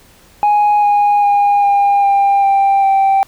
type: tone with pitch steps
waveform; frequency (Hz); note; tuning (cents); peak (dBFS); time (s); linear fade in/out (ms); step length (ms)
sine; 830.6 / 822 / 813.5 / 805.1 / 796.8 / 788.5 / 780.4; G#5 / G#5 / G#5 / G5 / G5 / G5 / G5; 0 / -18 / -36 / +46 / +28 / +10 / -8; -6; 0.43-3.23; 0; 400
effects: tanh soft clip ceiling -7 dBFS + pink hiss -46 dBFS RMS until 3.27 s